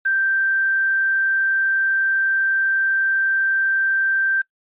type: tone with quantisation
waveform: sine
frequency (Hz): 1568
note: G6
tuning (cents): 0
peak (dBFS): -16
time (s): 0.05-4.42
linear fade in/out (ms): 10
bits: 7
effects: noise-tail reverb RT60 0.1 s tail -21 dB re dry + resampled to 8000 Hz